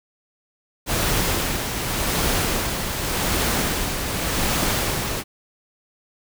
pink noise with tremolo, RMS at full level -21 dBFS, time 0.86-5.24 s, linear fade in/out 50 ms, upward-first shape sine, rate 0.87 Hz, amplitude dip 45%, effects none

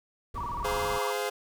brown noise, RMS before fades -39 dBFS, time 0.34-0.99 s, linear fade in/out 5 ms
sine tone with vibrato, 1046.5 Hz, C6, in tune, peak -32 dBFS, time 0.35-1.13 s, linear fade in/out 20 ms, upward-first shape square, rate 18 Hz, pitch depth 160 cents each way
sawtooth chord, F minor, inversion first, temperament equal with one note detuned, 415.3 / 516.9 / 698.5 Hz, Ab4 / C5 / F5, 0 / -21 / 0 cents, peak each -28 / -29 / -32 dBFS, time 0.64-1.3 s, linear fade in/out 10 ms
effects none

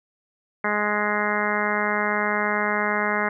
harmonic tone, 208.8 Hz, G#3, 10 cents sharp, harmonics 1 / 2 / 3 / 4 / 5 / 6 / 7 / 8 / 9 / 10, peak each -30 / -30 / -30 / -30 / -30 / -30 / -30 / -30 / -30 / -30 dBFS, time 0.64-3.29 s, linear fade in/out 5 ms, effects none

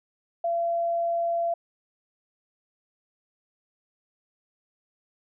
sine tone, 680 Hz, F5, 46 cents flat, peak -23 dBFS, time 0.44-1.54 s, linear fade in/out 5 ms, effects none

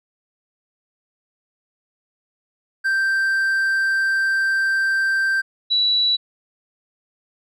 triangle / sine tone pair in turn, 1568 / 3934 Hz, G6 / B7, 0 / -7 cents, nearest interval octave + major third, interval 1593 cents, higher second, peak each -15 dBFS, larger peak neither, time 2.84-5.42 / 5.7-6.17 s, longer first, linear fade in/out 20 ms, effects none

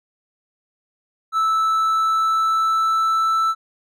triangle tone with pitch glide, 1313 to 1322.9 Hz, E6 to E6, -7 to +6 cents, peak -14 dBFS, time 1.32-3.55 s, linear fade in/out 50 ms, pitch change +13 cents, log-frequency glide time 1.64-3.41 s, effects none

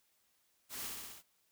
white noise with echo, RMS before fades -44 dBFS, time 0.69-0.91 s, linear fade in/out 50 ms, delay 64 ms, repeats 5, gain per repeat -2 dB, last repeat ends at 1.23 s, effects white hiss -75 dBFS RMS until 1.51 s

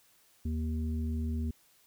harmonic tone, 78.6 Hz, D#2, 18 cents sharp, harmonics 1 / 3 / 5, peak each -31 / -36 / -50 dBFS, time 0.45-1.51 s, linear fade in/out 5 ms, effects white hiss -65 dBFS RMS until 1.86 s

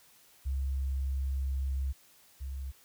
sine tone pair in turn, 67.2 / 67.2 Hz, C2 / C2, +47 / +47 cents, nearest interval unison, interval 0 cents, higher neither, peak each -29 / -35 dBFS, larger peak first, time 0.45-1.93 / 2.4-2.72 s, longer first, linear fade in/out 20 ms, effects white hiss -61 dBFS RMS until 2.84 s

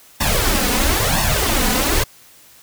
pink noise with flanger, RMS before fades -17 dBFS, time 0.2-2.04 s, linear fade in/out 10 ms, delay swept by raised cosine 1.1 to 4.1 ms, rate 1 Hz, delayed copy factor +0.8, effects white hiss -47 dBFS RMS until 2.62 s

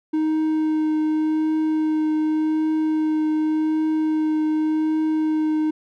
triangle tone with vibrato, 311.4 Hz, D#4, 2 cents sharp, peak -16 dBFS, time 0.13-5.71 s, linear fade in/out 10 ms, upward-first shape triangle, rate 0.87 Hz, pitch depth 12 cents each way, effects none

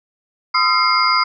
sine tone cluster, 1023 / 1248 / 1355 / 2124 / 4887 Hz, C6 / D#6 / E6 / C7 / D#8, -39 / +5 / +47 / +25 / -32 cents, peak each -19 dBFS, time 0.54-1.24 s, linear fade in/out 10 ms, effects none

